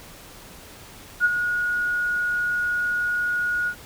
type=tone with ADSR envelope; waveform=sine; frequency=1447 Hz; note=F#6; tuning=39 cents flat; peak=-13 dBFS; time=1.2-3.75 s; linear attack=48 ms; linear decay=32 ms; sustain=-8 dB; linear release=74 ms; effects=pink hiss -44 dBFS RMS until 3.85 s